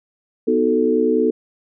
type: chord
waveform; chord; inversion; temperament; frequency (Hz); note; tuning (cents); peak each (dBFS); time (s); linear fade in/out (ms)
sine; B dominant seventh; none; equal; 246.9 / 311.1 / 370 / 440; B3 / D#4 / F#4 / A4; 0 / 0 / 0 / 0; -20 / -21 / -22 / -17; 0.47-1.31; 10
effects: none